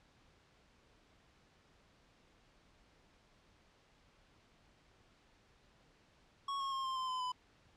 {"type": "tone with pitch steps", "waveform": "square", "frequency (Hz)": [1106, 1088.3, 1070.8, 1053.6, 1036.7, 1020.1, 1003.7], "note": ["C#6", "C#6", "C6", "C6", "C6", "C6", "B5"], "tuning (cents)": [-4, -32, 40, 12, -16, -44, 28], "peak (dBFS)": -37, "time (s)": [6.48, 7.32], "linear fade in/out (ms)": 5, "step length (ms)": 120, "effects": ["pink hiss -68 dBFS RMS until 7.76 s", "low-pass 5000 Hz 12 dB/octave"]}